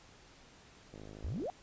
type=click train; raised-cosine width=2 ms; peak=-36 dBFS; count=28; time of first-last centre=0.94-1.456 s; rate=52.3 Hz
type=exponential sweep; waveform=sine; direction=up; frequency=54.4 to 784 Hz; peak=-35 dBFS; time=1.24-1.5 s; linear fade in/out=0 ms
effects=pink hiss -59 dBFS RMS until 1.62 s + resampled to 16000 Hz